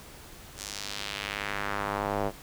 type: tone with band-pass filter sweep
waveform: square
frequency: 50.7 Hz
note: G#1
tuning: 41 cents flat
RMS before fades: -33 dBFS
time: 0.56-2.32 s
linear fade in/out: 50 ms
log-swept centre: 7300 to 600 Hz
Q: 1.4
effects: pink hiss -48 dBFS RMS until 2.42 s